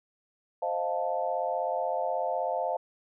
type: chord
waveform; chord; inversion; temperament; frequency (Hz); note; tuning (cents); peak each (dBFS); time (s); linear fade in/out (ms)
sine; F dominant seventh; second; equal; 523.3 / 622.3 / 698.5 / 880; C5 / Eb5 / F5 / A5; 0 / 0 / 0 / 0; -33 / -33 / -31 / -34; 0.62-2.77; 5
effects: none